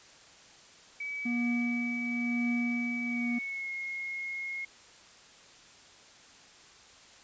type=tone with pitch glide; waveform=sine; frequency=2285 to 2158 Hz; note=D7 to C#7; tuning=-48 to -47 cents; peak=-34 dBFS; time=1-4.65 s; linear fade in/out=5 ms; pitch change=-99 cents; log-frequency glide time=3.06-3.71 s
type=tone with tremolo; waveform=triangle; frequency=240 Hz; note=B3; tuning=49 cents flat; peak=-25 dBFS; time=1.25-3.39 s; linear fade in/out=10 ms; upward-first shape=triangle; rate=1 Hz; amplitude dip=55%
effects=white hiss -55 dBFS RMS until 7.23 s + resampled to 16000 Hz